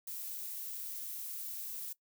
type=noise; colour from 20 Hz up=violet; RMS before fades=-42 dBFS; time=0.07-1.93 s; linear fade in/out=5 ms; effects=noise-tail reverb RT60 0.1 s tail -20 dB re dry